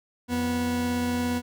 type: tone pair together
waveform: 40% pulse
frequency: 87.3 / 244.7 Hz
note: F2 / B3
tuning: 0 / -16 cents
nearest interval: octave + tritone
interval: 1784 cents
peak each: -33 / -24 dBFS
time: 0.28-1.42 s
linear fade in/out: 50 ms
effects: none